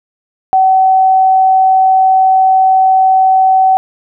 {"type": "tone", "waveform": "sine", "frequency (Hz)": 759, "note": "F#5", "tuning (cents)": 44, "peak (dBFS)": -5, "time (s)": [0.53, 3.77], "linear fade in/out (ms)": 0, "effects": []}